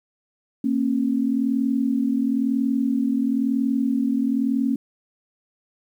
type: tone pair together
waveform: sine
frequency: 231.2 / 272.2 Hz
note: A#3 / C#4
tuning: -14 / -31 cents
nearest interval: minor third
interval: 283 cents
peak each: -22 / -21 dBFS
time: 0.64-4.76 s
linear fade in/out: 5 ms
effects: 9-bit